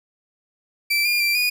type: tone with pitch steps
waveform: 30% pulse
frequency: 2334 / 2411 / 2357 / 2458 Hz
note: D7 / D7 / D7 / D#7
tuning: -11 / +45 / +6 / -22 cents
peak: -15 dBFS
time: 0.9-1.5 s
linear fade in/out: 10 ms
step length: 150 ms
effects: none

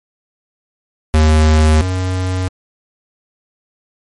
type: tone pair in turn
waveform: square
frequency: 77.78 / 92.5 Hz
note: D#2 / F#2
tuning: 0 / 0 cents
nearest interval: minor third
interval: 300 cents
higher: second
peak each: -8 / -16 dBFS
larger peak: first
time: 1.14-1.81 / 1.81-2.48 s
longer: neither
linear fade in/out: 0 ms
effects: MP3 48 kbps

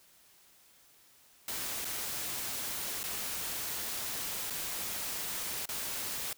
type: noise with dropouts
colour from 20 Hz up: white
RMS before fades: -37 dBFS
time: 1.48-6.33 s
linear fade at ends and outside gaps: 2 ms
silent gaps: 1.847-1.851 / 3.032-3.038 / 4.5-4.505 / 5.656-5.689 s
effects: white hiss -62 dBFS RMS until 6.37 s

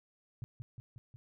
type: tone with echo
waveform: sine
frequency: 120 Hz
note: B2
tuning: 49 cents flat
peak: -37 dBFS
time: 0.42-0.44 s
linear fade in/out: 0 ms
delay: 180 ms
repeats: 4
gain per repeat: -3 dB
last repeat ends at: 1.16 s
effects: none

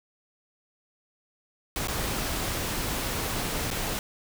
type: noise with dropouts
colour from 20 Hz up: pink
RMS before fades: -30 dBFS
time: 1.76-3.99 s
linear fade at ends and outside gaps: 1 ms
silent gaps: 1.873-1.883 / 3.704-3.711 s
effects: none

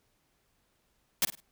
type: noise with echo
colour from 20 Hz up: white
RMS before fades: -25 dBFS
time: 1.22-1.25 s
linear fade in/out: 2 ms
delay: 51 ms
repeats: 3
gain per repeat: -11 dB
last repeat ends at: 1.403 s
effects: pink hiss -73 dBFS RMS until 1.51 s

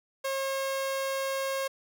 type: tone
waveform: sawtooth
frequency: 540 Hz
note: C#5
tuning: 45 cents flat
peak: -25 dBFS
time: 0.24-1.68 s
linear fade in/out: 10 ms
effects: none

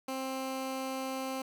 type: tone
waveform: 15% pulse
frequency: 263.9 Hz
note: C4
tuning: 15 cents sharp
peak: -28 dBFS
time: 0.08-1.42 s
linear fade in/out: 5 ms
effects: none

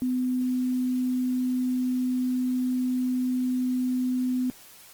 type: tone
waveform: sine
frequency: 252.7 Hz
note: B3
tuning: 40 cents sharp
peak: -23 dBFS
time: 0.02-4.5 s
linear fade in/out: 0 ms
effects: white hiss -50 dBFS RMS until 4.93 s + Opus 24 kbps

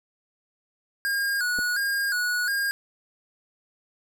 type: tone with vibrato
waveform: square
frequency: 1538 Hz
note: G6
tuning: 33 cents flat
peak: -24 dBFS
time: 1.05-2.71 s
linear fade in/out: 0 ms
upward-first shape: square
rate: 1.4 Hz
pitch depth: 87 cents each way
type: clicks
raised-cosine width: 2 ms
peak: -24 dBFS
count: 2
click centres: 1.587 / 1.591 s
effects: none

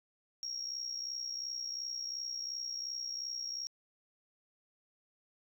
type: tone with amplitude modulation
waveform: sine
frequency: 5588 Hz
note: F8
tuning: in tune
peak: -33 dBFS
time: 0.43-3.67 s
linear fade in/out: 0 ms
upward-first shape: sine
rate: 62.8 Hz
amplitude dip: 70%
effects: tanh soft clip ceiling -31 dBFS

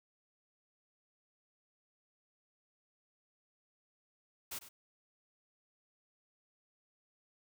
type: noise with echo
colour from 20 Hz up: white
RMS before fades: -42 dBFS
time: 4.51-4.59 s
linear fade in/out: 10 ms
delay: 100 ms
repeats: 1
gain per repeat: -13 dB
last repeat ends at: 4.69 s
effects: none

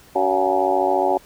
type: harmonic tone with a mistuned harmonic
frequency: 94.2 Hz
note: F#2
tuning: 32 cents sharp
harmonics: 3 / 4 / 5 / 6 / 7 / 8 / 9 / 10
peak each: -29 / -22 / -34 / -23 / -24 / -23 / -22 / -33 dBFS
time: 0.15-1.18 s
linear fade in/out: 10 ms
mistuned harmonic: 7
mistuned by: +68 cents
effects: pink hiss -49 dBFS RMS until 1.25 s

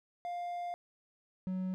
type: tone pair in turn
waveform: triangle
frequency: 702 / 185.94 Hz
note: F5 / F#3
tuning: +9 / +9 cents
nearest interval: octave + major seventh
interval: 2300 cents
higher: first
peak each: -34 / -31 dBFS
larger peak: second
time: 0.25-0.74 / 1.47-1.74 s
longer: first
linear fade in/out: 0 ms
effects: none

